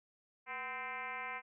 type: tone with frequency modulation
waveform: sine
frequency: 1558 Hz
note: G6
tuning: 11 cents flat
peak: -39 dBFS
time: 0.46-1.42 s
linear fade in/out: 50 ms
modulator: 267 Hz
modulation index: 3.2
effects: none